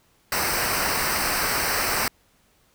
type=noise with comb filter; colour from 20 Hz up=pink; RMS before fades=-24 dBFS; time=0.32-2.08 s; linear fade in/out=2 ms; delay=0.29 ms; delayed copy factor=-0.75; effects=pink hiss -62 dBFS RMS until 2.74 s